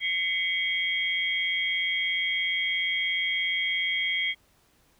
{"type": "tone cluster", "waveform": "sine", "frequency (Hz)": [2040, 2217, 3240], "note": ["C7", "C#7", "G#7"], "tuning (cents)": [-44, 0, -43], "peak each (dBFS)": -29, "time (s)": [0, 4.35], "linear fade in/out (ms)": 50, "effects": ["pink hiss -64 dBFS RMS until 4.99 s"]}